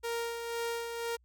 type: tone with tremolo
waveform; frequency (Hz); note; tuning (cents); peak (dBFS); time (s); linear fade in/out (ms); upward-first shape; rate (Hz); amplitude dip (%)
sawtooth; 466.2; A#4; 0; -28; 0.03-1.17; 20; sine; 2; 45
effects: added 60 Hz sine -63 dBFS peak until 1.24 s